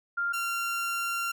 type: tone pair in turn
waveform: sine / 30% pulse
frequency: 1396.9 / 1380.1 Hz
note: F6 / F6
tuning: 0 / -21 cents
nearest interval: unison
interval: 21 cents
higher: first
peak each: -26 dBFS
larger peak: neither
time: 0.17-0.33 / 0.33-1.32 s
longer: second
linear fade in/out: 10 ms
effects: none